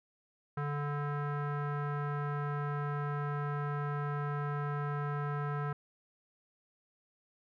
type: tone with low-pass filter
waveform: square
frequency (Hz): 145.3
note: D3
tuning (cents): -18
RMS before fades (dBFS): -35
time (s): 0.57-5.73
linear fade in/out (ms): 5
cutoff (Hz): 1400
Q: 3.6
effects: none